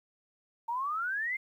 sine exponential sweep, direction up, 907 to 2139 Hz, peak -30 dBFS, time 0.68-1.37 s, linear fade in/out 10 ms, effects 11-bit

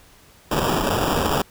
blue noise with sample-and-hold, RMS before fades -21 dBFS, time 0.51-1.42 s, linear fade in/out 5 ms, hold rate 2100 Hz, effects pink hiss -51 dBFS RMS until 1.5 s

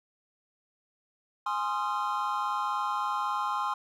triangle chord, F minor seventh, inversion first, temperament equal with one note detuned, 830.6 / 1046.5 / 1244.5 / 1368.2 Hz, Ab5 / C6 / Eb6 / F6, 0 / 0 / 0 / -36 cents, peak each -32 / -29 / -33 / -35 dBFS, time 1.46-3.74 s, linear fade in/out 5 ms, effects none

